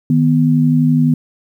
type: tone pair together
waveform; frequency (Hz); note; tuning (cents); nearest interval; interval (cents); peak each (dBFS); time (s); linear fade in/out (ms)
sine; 155.56 / 247.4; D#3 / B3; 0 / +3; minor sixth; 803; -12; 0.1-1.14; 2
effects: 8-bit